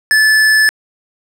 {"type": "tone", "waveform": "square", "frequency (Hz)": 1739, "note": "A6", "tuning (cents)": -21, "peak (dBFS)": -8, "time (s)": [0.11, 0.69], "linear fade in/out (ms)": 0, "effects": ["low-pass 11000 Hz 12 dB/octave"]}